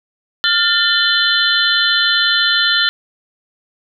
sine tone cluster, 1404 / 1788 / 3054 / 3500 / 4084 Hz, F6 / A6 / G7 / A7 / C8, +9 / +27 / -46 / -10 / -43 cents, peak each -18 dBFS, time 0.44-2.89 s, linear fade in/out 0 ms, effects none

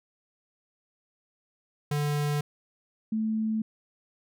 square / sine tone pair in turn, 146.83 / 219.2 Hz, D3 / A3, 0 / -6 cents, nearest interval perfect fifth, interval 694 cents, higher second, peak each -26 / -25 dBFS, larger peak second, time 1.91-2.41 / 3.12-3.62 s, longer neither, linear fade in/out 5 ms, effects none

